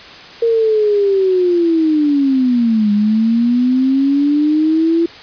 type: linear two-way sweep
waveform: sine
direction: down then up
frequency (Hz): 466.2 to 204.4 to 338.2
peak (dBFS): -10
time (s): 0.42-5.06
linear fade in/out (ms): 5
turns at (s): 2.92
effects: white hiss -35 dBFS RMS until 5.22 s + resampled to 11025 Hz